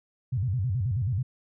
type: tone with vibrato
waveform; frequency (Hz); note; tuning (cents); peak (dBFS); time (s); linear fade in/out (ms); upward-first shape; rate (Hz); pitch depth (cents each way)
sine; 110; A2; 0; -24; 0.32-1.23; 10; square; 9.3; 260
effects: none